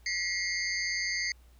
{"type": "tone cluster", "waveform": "sine", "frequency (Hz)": [1937, 2120, 4470, 4865, 6330], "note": ["B6", "C7", "C#8", "D#8", "G8"], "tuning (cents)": [-34, 22, 14, -40, 16], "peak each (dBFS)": [-35, -33, -36, -39, -39], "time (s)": [0.06, 1.32], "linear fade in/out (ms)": 2, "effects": ["added 60 Hz sine -54 dBFS peak until 1.59 s", "pink hiss -66 dBFS RMS until 1.59 s"]}